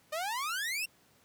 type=exponential sweep; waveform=sawtooth; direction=up; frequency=595 to 2800 Hz; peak=-29 dBFS; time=0.12-0.86 s; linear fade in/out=10 ms; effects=pink hiss -65 dBFS RMS until 1.24 s + high-pass 100 Hz 12 dB/octave